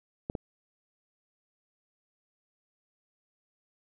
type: clicks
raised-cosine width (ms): 2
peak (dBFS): -19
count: 2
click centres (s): 0.299 / 0.352
effects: none